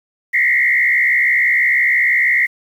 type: tone with frequency modulation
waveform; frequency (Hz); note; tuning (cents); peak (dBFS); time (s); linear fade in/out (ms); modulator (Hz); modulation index
sine; 2013; B6; +33; -11; 0.33-2.47; 20; 66.1; 2.2
effects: 7-bit